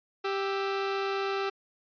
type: tone pair together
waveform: sawtooth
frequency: 392.8 / 1318.9 Hz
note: G4 / E6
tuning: +4 / +1 cents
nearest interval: octave + major sixth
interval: 2097 cents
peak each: -25 / -32 dBFS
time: 0.24-1.5 s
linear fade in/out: 10 ms
effects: resampled to 11025 Hz